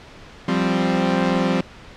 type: chord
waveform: sawtooth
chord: F suspended second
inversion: none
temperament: equal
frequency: 174.61 / 196 / 261.6 Hz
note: F3 / G3 / C4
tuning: 0 / 0 / 0 cents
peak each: -18 dBFS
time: 0.48-1.61 s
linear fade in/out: 5 ms
effects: pink hiss -42 dBFS RMS until 1.96 s + low-pass 4000 Hz 12 dB/octave